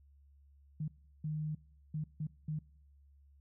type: tone bursts at uneven times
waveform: sine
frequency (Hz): 153.4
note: D#3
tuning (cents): -24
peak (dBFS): -34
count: 5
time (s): 0.8-0.88 / 1.24-1.55 / 1.94-2.04 / 2.2-2.27 / 2.48-2.59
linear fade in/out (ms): 5
effects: noise-tail reverb RT60 0.7 s tail -24 dB re dry + added 70 Hz sine -60 dBFS peak until 3.4 s